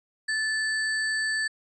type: tone with sample-and-hold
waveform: sine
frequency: 1746 Hz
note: A6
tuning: 14 cents flat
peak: -24 dBFS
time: 0.28-1.48 s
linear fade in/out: 10 ms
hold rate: 6300 Hz
effects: resampled to 22050 Hz